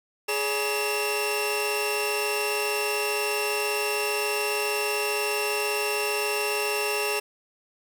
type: tone cluster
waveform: sawtooth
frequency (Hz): 418.5 / 572 / 964 / 2707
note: G#4 / D5 / B5 / E7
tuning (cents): +13 / -46 / -42 / +45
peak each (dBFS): -24 / -31 / -33 / -25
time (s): 0.28-7.2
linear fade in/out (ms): 10
effects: 9-bit